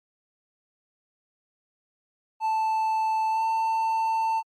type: tone with pitch glide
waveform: triangle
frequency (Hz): 880 to 893.8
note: A5 to A5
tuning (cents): 0 to +27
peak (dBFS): -20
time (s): 2.4-4.43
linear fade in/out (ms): 50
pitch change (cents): +27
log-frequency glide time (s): 3.3-3.43
effects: MP3 64 kbps